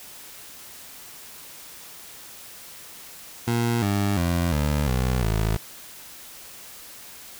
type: tone with pitch steps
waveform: 20% pulse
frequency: 117.8 / 100.79 / 86.23 / 73.78 / 63.13 / 54.01 Hz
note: A#2 / G2 / F2 / D2 / B1 / A1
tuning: +19 / +49 / -21 / +9 / +39 / -31 cents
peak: -16 dBFS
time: 3.47-5.57 s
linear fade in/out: 10 ms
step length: 350 ms
effects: white hiss -43 dBFS RMS until 7.39 s